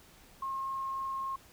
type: tone with frequency modulation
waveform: sine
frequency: 1074 Hz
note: C6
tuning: 45 cents sharp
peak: -33 dBFS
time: 0.42-1.36 s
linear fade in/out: 5 ms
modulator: 23.5 Hz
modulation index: 0.22
effects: pink hiss -58 dBFS RMS until 1.52 s